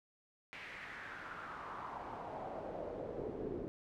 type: noise with band-pass filter sweep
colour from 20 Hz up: brown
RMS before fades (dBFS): -45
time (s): 0.53-3.68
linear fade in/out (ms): 0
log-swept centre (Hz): 2300 to 350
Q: 3.3
effects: none

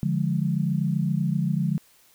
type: chord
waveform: sine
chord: D diminished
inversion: none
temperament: equal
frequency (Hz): 146.83 / 174.61 / 207.7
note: D3 / F3 / Ab3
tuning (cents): 0 / 0 / 0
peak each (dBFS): -25 / -25 / -28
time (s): 0.03-1.78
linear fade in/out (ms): 0
effects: white hiss -58 dBFS RMS until 2.14 s

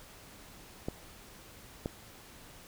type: clicks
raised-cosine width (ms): 2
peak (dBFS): -20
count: 2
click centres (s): 0.885 / 1.859
effects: pink hiss -53 dBFS RMS until 2.67 s

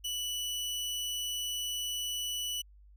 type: tone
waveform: sawtooth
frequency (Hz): 2960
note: F#7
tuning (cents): 0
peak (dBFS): -30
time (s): 0.04-2.62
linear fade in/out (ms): 10
effects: added 50 Hz sine -54 dBFS peak until 2.96 s

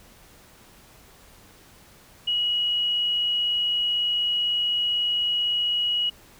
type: tone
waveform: sine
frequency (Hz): 2909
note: F#7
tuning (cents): -30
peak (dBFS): -21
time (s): 2.27-6.1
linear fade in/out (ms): 10
effects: pink hiss -52 dBFS RMS until 6.39 s

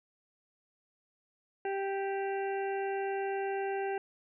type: harmonic tone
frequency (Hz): 392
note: G4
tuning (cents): 0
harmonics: 1 / 2 / 4 / 5 / 6 / 7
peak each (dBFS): -33 / -36 / -43 / -49 / -52 / -49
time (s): 1.65-3.98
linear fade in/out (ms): 2
effects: none

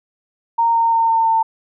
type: tone with pitch steps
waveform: sine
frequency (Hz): 925 / 918.6 / 912.3 / 906 / 899.7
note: A#5 / A#5 / A#5 / A#5 / A5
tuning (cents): -14 / -26 / -38 / -50 / +38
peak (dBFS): -12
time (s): 0.58-1.43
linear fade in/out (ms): 10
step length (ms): 170
effects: none

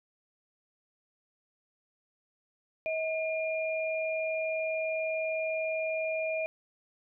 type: tone pair together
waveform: sine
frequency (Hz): 638.6 / 2411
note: D#5 / D7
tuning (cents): +45 / +45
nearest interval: octave + major seventh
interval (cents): 2300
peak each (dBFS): -30 / -35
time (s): 2.86-6.46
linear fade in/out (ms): 0
effects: none

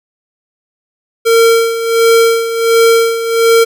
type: tone with tremolo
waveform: square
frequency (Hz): 458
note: A#4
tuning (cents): -31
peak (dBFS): -5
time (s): 1.25-3.65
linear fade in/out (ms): 20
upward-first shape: sine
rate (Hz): 1.4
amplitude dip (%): 70
effects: none

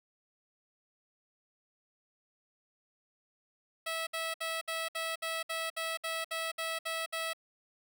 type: tone bursts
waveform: 10% pulse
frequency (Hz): 652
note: E5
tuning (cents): -19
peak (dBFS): -25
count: 13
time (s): 3.86-7.334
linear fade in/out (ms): 10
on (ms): 210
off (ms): 62
effects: none

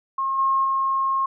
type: tone with level steps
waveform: sine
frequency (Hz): 1076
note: C6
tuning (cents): +48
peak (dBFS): -21 / -17 / -19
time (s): 0.18-1.26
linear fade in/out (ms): 5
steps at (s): 0.38 / 0.64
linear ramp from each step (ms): 10
effects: none

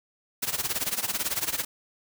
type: noise with tremolo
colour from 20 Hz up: white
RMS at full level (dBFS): -26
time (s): 0.42-1.65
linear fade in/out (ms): 10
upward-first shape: sine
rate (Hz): 18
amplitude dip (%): 85
effects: none

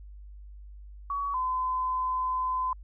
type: tone pair in turn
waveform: sine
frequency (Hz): 1128 / 1020.9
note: C#6 / C6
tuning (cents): +30 / -43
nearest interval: major second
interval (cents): 173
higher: first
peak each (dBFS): -28 / -26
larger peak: second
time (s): 1.1-1.34 / 1.34-2.73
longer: second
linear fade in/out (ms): 2
effects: added 50 Hz sine -43 dBFS peak until 2.83 s

